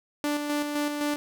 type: tone with tremolo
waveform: sawtooth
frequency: 293.7 Hz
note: D4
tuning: in tune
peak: -21 dBFS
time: 0.24-1.16 s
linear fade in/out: 0 ms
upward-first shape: square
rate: 3.9 Hz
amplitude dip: 40%
effects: none